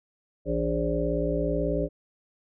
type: harmonic tone with a mistuned harmonic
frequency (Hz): 58.27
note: A#1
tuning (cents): 0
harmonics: 1 / 3 / 5 / 7 / 9 / 10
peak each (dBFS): -31 / -31 / -31 / -31 / -31 / -31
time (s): 0.45-1.89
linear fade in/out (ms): 50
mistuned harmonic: 3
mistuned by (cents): -110
effects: none